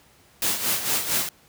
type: noise with tremolo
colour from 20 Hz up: white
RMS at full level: -22 dBFS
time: 0.42-1.29 s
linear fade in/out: 2 ms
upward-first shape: sine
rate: 4.4 Hz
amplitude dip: 65%
effects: pink hiss -56 dBFS RMS until 1.48 s + high-pass 60 Hz 12 dB/octave